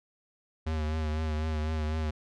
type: tone with vibrato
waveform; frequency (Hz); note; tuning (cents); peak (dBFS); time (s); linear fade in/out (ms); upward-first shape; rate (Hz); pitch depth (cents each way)
square; 77.78; D#2; 0; -29; 0.66-2.11; 10; triangle; 4; 45
effects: low-pass 5000 Hz 12 dB/octave